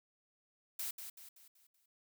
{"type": "noise with echo", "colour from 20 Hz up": "blue", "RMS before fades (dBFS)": -40, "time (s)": [0.79, 0.91], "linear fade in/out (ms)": 5, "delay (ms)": 190, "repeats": 5, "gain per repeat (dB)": -7, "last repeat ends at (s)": 1.86, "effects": []}